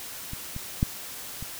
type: clicks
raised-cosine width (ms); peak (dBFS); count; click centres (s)
5; -23 / -22 / -9 / -24; 4; 0.334 / 0.564 / 0.829 / 1.426
effects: white hiss -39 dBFS RMS until 1.59 s